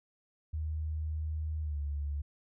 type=tone with pitch glide; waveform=sine; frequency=77.78 to 72.15 Hz; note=D#2 to D2; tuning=0 to -30 cents; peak=-32 dBFS; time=0.53-2.22 s; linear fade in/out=10 ms; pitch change=-130 cents; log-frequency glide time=1.61-1.79 s; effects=none